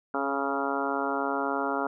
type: harmonic tone with a mistuned harmonic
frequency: 138.59 Hz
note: C#3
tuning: in tune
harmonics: 2 / 3 / 4 / 5 / 6 / 7 / 8 / 9 / 10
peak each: -33 / -34 / -36 / -34 / -35 / -35 / -39 / -36 / -34 dBFS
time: 0.14-1.87 s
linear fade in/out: 2 ms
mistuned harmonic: 3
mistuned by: +15 cents
effects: none